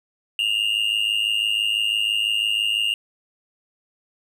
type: tone with amplitude modulation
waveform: triangle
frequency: 2818 Hz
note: F7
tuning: 15 cents sharp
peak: -14 dBFS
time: 0.39-2.94 s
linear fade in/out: 2 ms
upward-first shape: sine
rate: 106 Hz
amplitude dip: 80%
effects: none